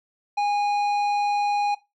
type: tone with tanh clipping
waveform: sine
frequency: 821 Hz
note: G#5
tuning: 20 cents flat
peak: -22 dBFS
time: 0.37-1.75 s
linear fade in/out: 10 ms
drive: 11 dB
effects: noise-tail reverb RT60 0.2 s tail -17 dB re dry